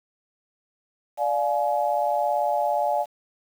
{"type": "chord", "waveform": "sine", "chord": "D diminished", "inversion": "none", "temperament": "just", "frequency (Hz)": [587.3, 704.8, 845.8], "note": ["D5", "F5", "Ab5"], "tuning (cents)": [0, 16, 31], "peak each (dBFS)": -25, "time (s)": [1.17, 3.06], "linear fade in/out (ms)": 50, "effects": ["8-bit"]}